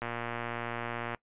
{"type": "click train", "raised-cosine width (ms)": 0.5, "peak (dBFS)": -20, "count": 134, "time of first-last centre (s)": [0.02, 1.147], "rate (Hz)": 118, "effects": ["noise-tail reverb RT60 0.1 s tail -21 dB re dry", "resampled to 8000 Hz"]}